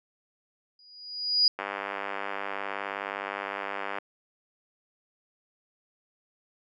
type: tone with exponential growth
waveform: sine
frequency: 4900 Hz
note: D#8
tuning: 27 cents flat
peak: -16 dBFS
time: 0.79-1.48 s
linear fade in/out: 2 ms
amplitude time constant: 150 ms
type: click train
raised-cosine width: 0.5 ms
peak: -16 dBFS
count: 239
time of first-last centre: 1.59-3.984 s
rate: 99.4 Hz
effects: high-pass 400 Hz 12 dB/octave